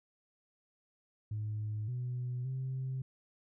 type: tone with pitch steps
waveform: sine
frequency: 106.7 / 124.2 / 131.1 Hz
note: G#2 / B2 / C3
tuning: +47 / +10 / +4 cents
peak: -33 dBFS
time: 1.31-3.02 s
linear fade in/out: 5 ms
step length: 570 ms
effects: tanh soft clip ceiling -31 dBFS